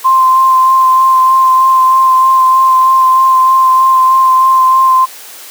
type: tone with vibrato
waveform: sine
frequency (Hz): 1045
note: C6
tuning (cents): -2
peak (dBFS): -4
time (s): 0.04-5.06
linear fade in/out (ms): 20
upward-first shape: sine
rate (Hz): 3.2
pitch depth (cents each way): 13
effects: white hiss -31 dBFS RMS until 5.5 s + high-pass 400 Hz 12 dB/octave